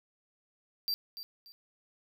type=tone with echo; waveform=square; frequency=4699 Hz; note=D8; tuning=in tune; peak=-30 dBFS; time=0.88-0.94 s; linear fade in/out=0 ms; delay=290 ms; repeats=2; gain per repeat=-11 dB; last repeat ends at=1.52 s; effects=12-bit